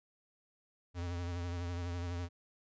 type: tone with vibrato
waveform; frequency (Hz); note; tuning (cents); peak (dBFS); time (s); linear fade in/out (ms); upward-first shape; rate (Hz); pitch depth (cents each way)
square; 87.31; F2; 0; -37; 0.94-2.29; 50; triangle; 12; 50
effects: resampled to 16000 Hz